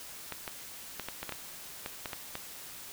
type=clicks; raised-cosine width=0.3 ms; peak=-20 dBFS; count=11; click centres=0.323 / 0.478 / 0.997 / 1.086 / 1.23 / 1.293 / 1.323 / 1.861 / 2.058 / 2.132 / 2.354 s; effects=white hiss -46 dBFS RMS until 2.92 s